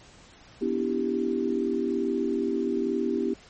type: chord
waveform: sine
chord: E minor seventh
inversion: second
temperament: equal with one note detuned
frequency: 246.9 / 288.1 / 329.6 / 392 Hz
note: B3 / D4 / E4 / G4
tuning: 0 / -33 / 0 / 0 cents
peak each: -29 / -32 / -30 / -28 dBFS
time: 0.61-3.34 s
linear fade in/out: 10 ms
effects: pink hiss -52 dBFS RMS until 3.49 s + MP3 32 kbps